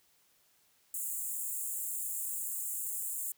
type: high-pass noise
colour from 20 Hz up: pink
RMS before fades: -37 dBFS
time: 0.94-3.32 s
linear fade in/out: 2 ms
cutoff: 7100 Hz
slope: 96 dB/octave
effects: white hiss -69 dBFS RMS until 3.37 s